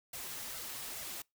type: noise with flanger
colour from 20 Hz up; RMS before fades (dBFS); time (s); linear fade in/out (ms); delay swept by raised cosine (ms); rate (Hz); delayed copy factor
white; -43; 0.13-1.22; 5; 1.4 to 7.3; 2.3; +0.65
effects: noise-tail reverb RT60 0.2 s tail -25 dB re dry